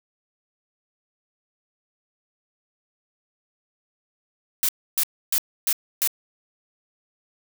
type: noise bursts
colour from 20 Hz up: blue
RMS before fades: -21 dBFS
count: 5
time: 4.63-6.075 s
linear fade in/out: 0 ms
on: 57 ms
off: 290 ms
effects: none